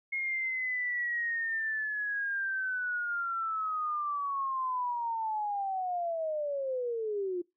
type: linear sweep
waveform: sine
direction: down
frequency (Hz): 2157 to 345.8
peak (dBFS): -30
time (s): 0.12-7.42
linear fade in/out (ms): 10
effects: noise-tail reverb RT60 0.2 s tail -22 dB re dry